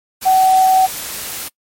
sine tone in noise, 755 Hz, F#5, 35 cents sharp, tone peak -8 dBFS, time 0.25-0.87 s, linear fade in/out 20 ms, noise white, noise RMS -26 dBFS, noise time 0.21-1.49 s, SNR +15 dB, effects noise-tail reverb RT60 0.1 s tail -24 dB re dry + MP3 64 kbps

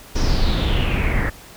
brown noise with low-pass filter sweep, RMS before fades -18 dBFS, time 0.15-1.3 s, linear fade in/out 10 ms, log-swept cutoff 5800 to 1800 Hz, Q 5.8, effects pink hiss -42 dBFS RMS until 1.56 s

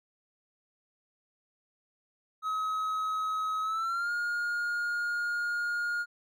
triangle tone with pitch glide, 1276 to 1424 Hz, D#6 to F6, +43 to +33 cents, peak -27 dBFS, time 2.42-6.06 s, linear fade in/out 50 ms, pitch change +190 cents, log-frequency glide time 3.62-4.12 s, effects none

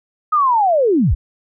sine linear sweep, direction down, 1270 to 31.75 Hz, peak -11 dBFS, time 0.32-1.15 s, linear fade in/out 10 ms, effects none

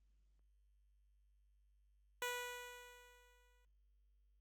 10% pulse tone with exponential decay, 490.2 Hz, B4, 13 cents flat, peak -30 dBFS, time 2.22-3.65 s, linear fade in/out 1 ms, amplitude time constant 310 ms, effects added 50 Hz sine -70 dBFS peak until 4.4 s + Opus 32 kbps

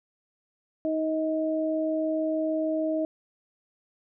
sine tone pair together, 314.5 / 632 Hz, D#4 / D#5, +19 / +27 cents, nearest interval octave, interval 1208 cents, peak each -27 dBFS, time 0.85-3.05 s, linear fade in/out 0 ms, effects none

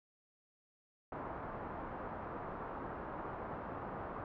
white low-pass noise, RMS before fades -44 dBFS, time 1.12-4.24 s, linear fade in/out 2 ms, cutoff 1200 Hz, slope 24 dB/octave, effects none

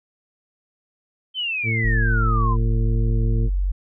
sine exponential sweep, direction down, 3136 to 987.8 Hz, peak -22 dBFS, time 1.34-2.57 s, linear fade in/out 50 ms
harmonic tone, 112.8 Hz, A2, 44 cents sharp, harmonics 1 / 2 / 3 / 4, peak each -21 / -30 / -34 / -35 dBFS, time 1.63-3.5 s, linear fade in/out 50 ms
sine tone, 46.59 Hz, F#1, 13 cents sharp, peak -18 dBFS, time 1.84-3.72 s, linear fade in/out 10 ms
effects none

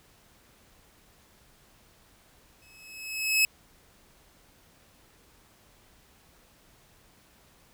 sawtooth tone with exponential growth, 2580 Hz, E7, 38 cents flat, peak -15 dBFS, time 2.62-3.45 s, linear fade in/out 1 ms, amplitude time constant 180 ms, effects pink hiss -60 dBFS RMS until 7.73 s

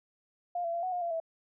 sine tone with pitch steps, 704 / 675 / 684 / 740 / 713 / 684 / 655 Hz, F5 / E5 / F5 / F#5 / F5 / F5 / E5, +14 / +41 / -36 / 0 / +36 / -36 / -11 cents, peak -30 dBFS, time 0.55-1.201 s, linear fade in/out 5 ms, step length 93 ms, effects none

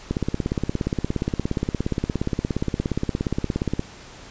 click train, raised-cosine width 3 ms, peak -9 dBFS, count 64, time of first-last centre 0.11-3.794 s, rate 17.1 Hz, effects pink hiss -43 dBFS RMS until 4.3 s + resampled to 16000 Hz

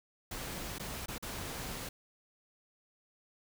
pink noise with dropouts, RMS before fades -41 dBFS, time 0.31-1.89 s, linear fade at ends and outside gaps 5 ms, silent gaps 0.784-0.796 / 1.06-1.082 / 1.182-1.225 s, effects none

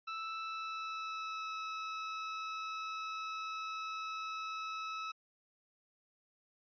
sawtooth tone with pitch glide, 1318.5 to 1298.1 Hz, E6 to E6, 0 to -27 cents, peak -35 dBFS, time 0.07-5.12 s, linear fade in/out 10 ms, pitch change -27 cents, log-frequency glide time 0.41-1.55 s, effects resampled to 11025 Hz

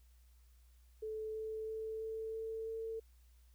sine tone with pitch steps, 435.7 / 438.2 / 440.8 / 443.3 / 445.9 / 448.5 Hz, A4 / A4 / A4 / A4 / A4 / A4, -17 / -7 / +3 / +13 / +23 / +33 cents, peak -39 dBFS, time 1.02-3 s, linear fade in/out 10 ms, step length 330 ms, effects added 60 Hz sine -61 dBFS peak until 3.54 s + white hiss -75 dBFS RMS until 3.54 s

